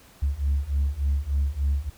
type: beating tone pair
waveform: sine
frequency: 68.6 / 72 Hz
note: C#2 / D2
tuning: -17 / -34 cents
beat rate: 3.4 Hz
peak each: -24 / -23 dBFS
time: 0.22-1.9 s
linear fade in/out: 10 ms
effects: tanh soft clip ceiling -17 dBFS + pink hiss -53 dBFS RMS until 1.97 s